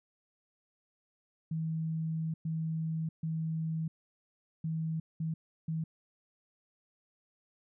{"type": "tone bursts at uneven times", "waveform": "sine", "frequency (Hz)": 160.6, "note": "E3", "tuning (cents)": -45, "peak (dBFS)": -31, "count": 6, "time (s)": [[1.51, 2.34], [2.45, 3.09], [3.23, 3.88], [4.64, 5], [5.2, 5.34], [5.68, 5.84]], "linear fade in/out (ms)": 5, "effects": []}